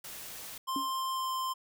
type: noise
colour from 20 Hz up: white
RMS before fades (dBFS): -44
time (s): 0.04-0.58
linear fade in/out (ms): 5
type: tone with pitch glide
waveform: square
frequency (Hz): 1051 to 1043.7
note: C6 to C6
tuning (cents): +7 to -5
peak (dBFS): -32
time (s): 0.67-1.54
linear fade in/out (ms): 20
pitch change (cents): -12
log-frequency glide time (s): 1.1-1.3
type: tone with exponential decay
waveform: sine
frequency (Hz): 277.2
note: C#4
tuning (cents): 0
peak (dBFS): -30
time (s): 0.76-0.92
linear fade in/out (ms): 2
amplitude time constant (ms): 34
effects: none